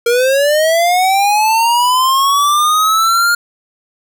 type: linear sweep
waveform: square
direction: up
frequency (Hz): 463.6 to 1419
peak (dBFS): -10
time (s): 0.06-3.35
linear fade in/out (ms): 5
effects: none